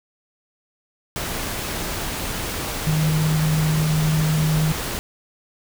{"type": "tone in noise", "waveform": "sine", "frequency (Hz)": 155.56, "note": "D#3", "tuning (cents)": 0, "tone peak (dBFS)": -17, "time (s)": [2.87, 4.72], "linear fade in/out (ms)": 0, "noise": "pink", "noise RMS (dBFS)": -27, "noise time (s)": [1.16, 4.99], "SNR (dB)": 7, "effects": []}